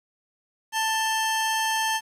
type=tone pair together; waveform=25% pulse; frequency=883 / 3159 Hz; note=A5 / G7; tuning=+6 / +13 cents; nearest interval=octave + minor seventh; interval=2207 cents; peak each=-20 / -26 dBFS; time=0.72-2.01 s; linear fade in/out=50 ms; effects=resampled to 32000 Hz + 9-bit